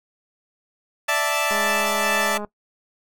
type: chord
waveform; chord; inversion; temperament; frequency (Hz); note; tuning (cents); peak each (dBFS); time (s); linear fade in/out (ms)
15% pulse; D suspended second; none; equal; 587.3 / 659.3 / 880; D5 / E5 / A5; 0 / 0 / 0; -18; 1.08-2.38; 10
type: click train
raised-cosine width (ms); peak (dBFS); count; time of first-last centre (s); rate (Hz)
1; -19; 196; 1.51-2.447; 208
effects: noise-tail reverb RT60 0.1 s tail -19 dB re dry